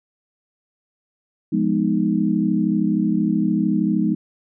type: chord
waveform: sine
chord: F half-diminished seventh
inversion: none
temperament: equal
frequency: 174.61 / 207.7 / 246.9 / 311.1 Hz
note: F3 / Ab3 / Cb4 / Eb4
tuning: 0 / 0 / 0 / 0 cents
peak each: -23 / -20 / -24 / -22 dBFS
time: 1.52-4.15 s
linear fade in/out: 10 ms
effects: none